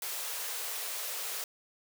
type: high-pass noise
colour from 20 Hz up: white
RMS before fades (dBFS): -37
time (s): 0.02-1.44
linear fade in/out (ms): 2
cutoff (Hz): 390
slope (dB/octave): 96
effects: none